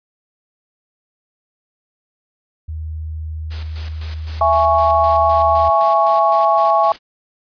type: tone with pitch glide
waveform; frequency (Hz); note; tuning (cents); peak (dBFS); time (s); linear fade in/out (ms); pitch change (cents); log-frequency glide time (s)
sine; 78.6 to 79.42; D#2 to D#2; +18 to +36; -23; 2.68-5.7; 10; +18; 4.48-4.85
type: noise with tremolo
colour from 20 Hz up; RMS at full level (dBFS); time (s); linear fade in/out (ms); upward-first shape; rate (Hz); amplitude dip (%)
white; -33; 3.5-6.99; 20; square; 3.9; 65
type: chord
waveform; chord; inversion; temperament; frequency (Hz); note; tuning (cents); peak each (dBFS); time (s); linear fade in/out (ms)
sine; C# minor; first; just; 665.2 / 831.5 / 1108.7; E5 / G#5 / C#6; +16 / +2 / 0; -15; 4.41-6.92; 2
effects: resampled to 11025 Hz